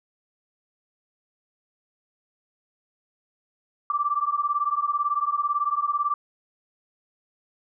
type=beating tone pair; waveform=sine; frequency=1161 / 1179 Hz; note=D6 / D6; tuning=-20 / +6 cents; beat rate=18 Hz; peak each=-25 dBFS; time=3.9-6.14 s; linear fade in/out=2 ms; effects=none